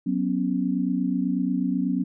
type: chord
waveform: sine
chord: F# suspended fourth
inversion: none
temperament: equal with one note detuned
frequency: 185 / 246.9 / 275.1 Hz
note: F#3 / B3 / C#4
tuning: 0 / 0 / -13 cents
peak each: -26 dBFS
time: 0.06-2.04 s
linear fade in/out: 10 ms
effects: none